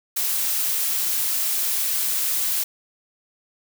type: noise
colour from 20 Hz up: blue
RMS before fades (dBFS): -23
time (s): 0.16-2.64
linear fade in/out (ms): 10
effects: none